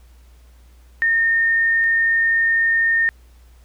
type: tone pair in turn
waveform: sine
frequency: 1828 / 1828 Hz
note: A#6 / A#6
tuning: -34 / -34 cents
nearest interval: unison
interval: 0 cents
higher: neither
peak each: -14 dBFS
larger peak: neither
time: 1.02-1.84 / 1.84-3.09 s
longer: second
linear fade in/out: 0 ms
effects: added 60 Hz sine -45 dBFS peak until 3.64 s + pink hiss -58 dBFS RMS until 3.64 s